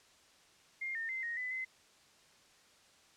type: tone with pitch steps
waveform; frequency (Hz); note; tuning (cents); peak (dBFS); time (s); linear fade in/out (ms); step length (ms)
sine; 2117 / 1822 / 2072 / 1870 / 2004 / 2050; C7 / A#6 / C7 / A#6 / B6 / C7; +20 / -40 / -17 / +5 / +25 / -36; -36; 0.81-1.65; 10; 140
effects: white hiss -64 dBFS RMS until 3.16 s + low-pass 7000 Hz 12 dB/octave